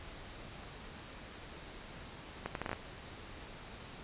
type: accelerating click train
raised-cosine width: 0.5 ms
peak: -21 dBFS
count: 7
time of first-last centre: 2.46-2.731 s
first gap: 92 ms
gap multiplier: 0.7
effects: pink hiss -49 dBFS RMS until 4.03 s + resampled to 8000 Hz

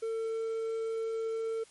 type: tone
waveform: triangle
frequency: 449.5 Hz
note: A4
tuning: 37 cents sharp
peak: -29 dBFS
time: 0.02-1.64 s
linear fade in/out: 10 ms
effects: white hiss -59 dBFS RMS until 1.7 s + MP3 48 kbps

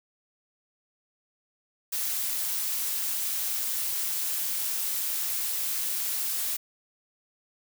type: noise with amplitude modulation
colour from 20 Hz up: blue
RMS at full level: -28 dBFS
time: 1.92-6.57 s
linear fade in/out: 10 ms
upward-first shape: sine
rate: 202 Hz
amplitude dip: 35%
effects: none

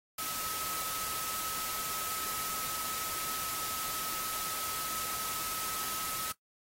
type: tone in noise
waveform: sine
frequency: 1289 Hz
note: E6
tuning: 39 cents flat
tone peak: -41 dBFS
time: 0.18-6.32 s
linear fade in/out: 5 ms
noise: white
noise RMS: -37 dBFS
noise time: 0.18-6.32 s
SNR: -7 dB
effects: noise-tail reverb RT60 0.1 s tail -18 dB re dry + AAC 48 kbps

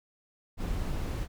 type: noise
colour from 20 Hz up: brown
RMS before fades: -32 dBFS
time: 0.57-1.28 s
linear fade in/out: 50 ms
effects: none

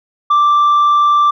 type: tone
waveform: sine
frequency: 1174.7 Hz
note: D6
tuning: in tune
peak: -5 dBFS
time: 0.3-1.31 s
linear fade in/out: 10 ms
effects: tanh soft clip ceiling -7 dBFS

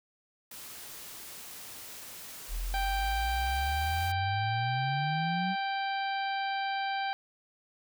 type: noise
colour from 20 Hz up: white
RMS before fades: -45 dBFS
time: 0.51-4.12 s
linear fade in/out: 5 ms
type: exponential sweep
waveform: sine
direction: up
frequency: 38.89 to 192.7 Hz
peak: -31 dBFS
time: 2.48-5.56 s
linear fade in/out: 50 ms
type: harmonic tone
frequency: 784 Hz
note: G5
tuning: in tune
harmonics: 1 / 2 / 3 / 4 / 5 / 6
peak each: -31 / -37 / -41 / -43 / -45 / -47 dBFS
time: 2.74-7.13 s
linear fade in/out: 0 ms
effects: none

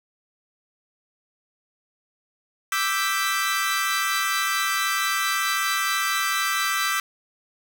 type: chord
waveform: sawtooth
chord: E minor seventh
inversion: third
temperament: equal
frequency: 1174.7 / 1318.5 / 1568 / 1975.5 Hz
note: D6 / E6 / G6 / B6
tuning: 0 / 0 / 0 / 0 cents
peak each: -24 dBFS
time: 2.72-7 s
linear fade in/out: 2 ms
effects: none

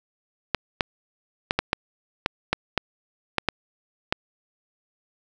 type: clicks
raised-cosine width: 0.3 ms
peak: -4 dBFS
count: 11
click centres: 0.547 / 0.808 / 1.509 / 1.59 / 1.731 / 2.261 / 2.53 / 2.777 / 3.383 / 3.487 / 4.125 s
effects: none

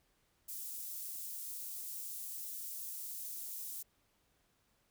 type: high-pass noise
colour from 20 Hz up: white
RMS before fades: -44 dBFS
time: 0.48-3.83 s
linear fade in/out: 10 ms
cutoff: 8500 Hz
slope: 12 dB/octave
effects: pink hiss -75 dBFS RMS until 4.9 s

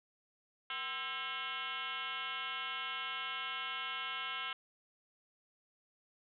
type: tone with frequency modulation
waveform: sine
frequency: 2174 Hz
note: C#7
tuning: 34 cents flat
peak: -37 dBFS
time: 0.7-4.53 s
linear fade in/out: 2 ms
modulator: 283 Hz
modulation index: 4.1
effects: none

